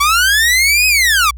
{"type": "linear two-way sweep", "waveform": "sawtooth", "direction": "up then down", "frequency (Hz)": [1114, 2551, 1114], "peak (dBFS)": -6, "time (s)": [0, 1.31], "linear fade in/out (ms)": 10, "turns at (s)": 0.87, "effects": ["added 60 Hz sine -27 dBFS peak until 1.37 s"]}